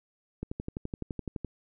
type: click train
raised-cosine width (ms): 3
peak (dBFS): -21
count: 13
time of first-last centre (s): 0.43-1.447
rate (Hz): 11.8
effects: none